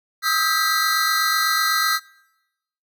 square tone cluster, 1256 / 1304 / 1592 / 1960 / 4166 Hz, D#6 / E6 / G6 / B6 / C8, +16 / -19 / +26 / -14 / -8 cents, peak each -25 dBFS, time 0.22-2 s, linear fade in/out 50 ms, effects noise-tail reverb RT60 0.9 s tail -22 dB re dry

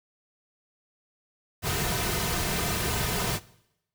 pink noise with comb filter, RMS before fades -28 dBFS, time 1.62-3.4 s, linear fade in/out 50 ms, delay 3.6 ms, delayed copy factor -0.6, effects noise-tail reverb RT60 0.8 s tail -20 dB re dry

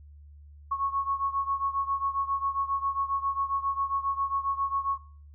sine beating tone pair, 1100 / 1107.4 Hz, C#6 / C#6, -14 / -2 cents, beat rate 7.4 Hz, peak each -28 / -31 dBFS, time 0.71-4.98 s, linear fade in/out 10 ms, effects noise-tail reverb RT60 0.5 s tail -22 dB re dry + added 73 Hz sine -47 dBFS peak until 5.34 s

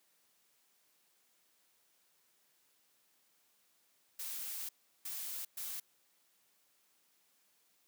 blue noise bursts at uneven times, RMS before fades -42 dBFS, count 3, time 4.19-4.69 / 5.05-5.45 / 5.57-5.8 s, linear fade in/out 5 ms, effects white hiss -73 dBFS RMS until 7.87 s + high-pass 150 Hz 12 dB/octave

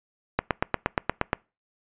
click train, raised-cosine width 0.5 ms, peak -6 dBFS, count 9, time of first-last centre 0.39-1.331 s, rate 8.5 Hz, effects noise-tail reverb RT60 0.3 s tail -25 dB re dry + resampled to 8000 Hz

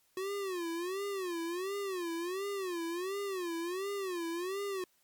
square tone with vibrato, 366.3 Hz, F#4, 17 cents flat, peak -35 dBFS, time 0.17-4.84 s, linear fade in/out 2 ms, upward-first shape sine, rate 1.4 Hz, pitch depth 170 cents each way, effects white hiss -71 dBFS RMS until 5.03 s + MP3 96 kbps

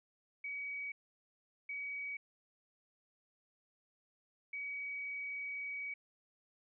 sine tone bursts at uneven times, 2266 Hz, C#7, 37 cents sharp, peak -39 dBFS, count 3, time 0.44-0.92 / 1.69-2.17 / 4.53-5.94 s, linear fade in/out 5 ms, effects none

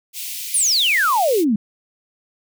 white high-pass noise, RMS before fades -29 dBFS, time 0.13-1.45 s, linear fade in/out 50 ms, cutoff 2200 Hz, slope 48 dB/octave
sine exponential sweep, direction down, 10350 to 196.7 Hz, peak -14 dBFS, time 0.54-1.56 s, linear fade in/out 5 ms
effects none

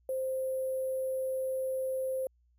sine tone with sample-and-hold, 523.3 Hz, C5, in tune, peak -30 dBFS, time 0.09-2.27 s, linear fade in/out 2 ms, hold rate 11025 Hz, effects added 60 Hz sine -65 dBFS peak until 2.58 s

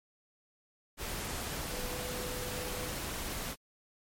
sine tone in noise, 497.6 Hz, B4, 13 cents sharp, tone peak -42 dBFS, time 1.69-2.94 s, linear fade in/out 50 ms, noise pink, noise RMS -38 dBFS, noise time 0.97-3.56 s, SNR -7 dB, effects MP3 64 kbps

